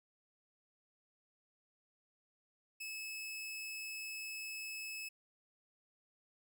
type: tone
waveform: sawtooth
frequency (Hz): 2595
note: E7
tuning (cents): -28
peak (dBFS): -39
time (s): 2.8-5.09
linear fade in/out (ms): 10
effects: none